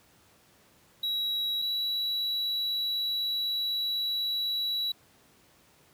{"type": "tone pair in turn", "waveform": "triangle", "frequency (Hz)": [3878, 3916], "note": ["B7", "B7"], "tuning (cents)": [-32, -15], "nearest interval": "unison", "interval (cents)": 17, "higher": "second", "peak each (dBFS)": -26, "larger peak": "neither", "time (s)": [[1.03, 1.62], [1.62, 4.92]], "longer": "second", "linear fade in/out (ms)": 5, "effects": ["pink hiss -61 dBFS RMS until 5.93 s", "high-pass 80 Hz 12 dB/octave"]}